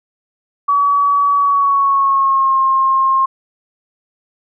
sine tone with pitch glide, 1137 to 1067 Hz, C#6 to C6, +44 to +34 cents, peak -10 dBFS, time 0.68-3.26 s, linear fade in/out 10 ms, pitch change -110 cents, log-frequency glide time 1.36-2.59 s, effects none

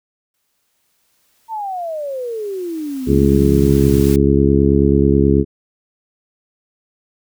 white noise with exponential growth, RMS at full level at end -30 dBFS, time 0.34-4.16 s, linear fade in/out 2 ms, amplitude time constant 830 ms
sine exponential sweep, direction down, 920 to 112.5 Hz, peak -21 dBFS, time 1.48-4.04 s, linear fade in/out 50 ms
harmonic tone, 69.3 Hz, C#2, in tune, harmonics 1 / 2 / 3 / 4 / 5 / 6, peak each -17 / -17 / -17 / -17 / -17 / -17 dBFS, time 3.06-5.45 s, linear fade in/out 50 ms
effects none

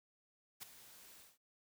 white noise with ADSR envelope, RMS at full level -45 dBFS, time 0.6-1.38 s, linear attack 29 ms, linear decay 6 ms, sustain -14 dB, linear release 180 ms, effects none

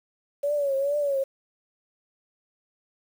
sine tone with vibrato, 564 Hz, C#5, 30 cents sharp, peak -22 dBFS, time 0.43-1.24 s, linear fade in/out 10 ms, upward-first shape triangle, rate 2.3 Hz, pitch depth 90 cents each way, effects 8-bit

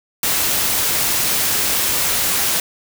white noise, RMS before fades -18 dBFS, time 0.23-2.6 s, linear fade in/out 2 ms, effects none

